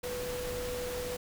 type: tone in noise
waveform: sine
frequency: 493.9 Hz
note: B4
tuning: in tune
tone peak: -35 dBFS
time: 0.03-1.17 s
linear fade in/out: 10 ms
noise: pink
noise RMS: -40 dBFS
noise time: 0.03-1.17 s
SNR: +2 dB
effects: none